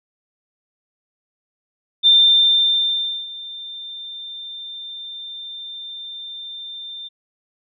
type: tone with ADSR envelope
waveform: sine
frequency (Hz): 3587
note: A7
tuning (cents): +33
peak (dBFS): -8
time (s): 2.03-7.09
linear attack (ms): 36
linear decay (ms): 1200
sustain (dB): -22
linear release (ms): 21
effects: none